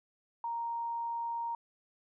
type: tone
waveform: sine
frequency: 932.3 Hz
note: A#5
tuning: in tune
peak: -33 dBFS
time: 0.44-1.55 s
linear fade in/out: 2 ms
effects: none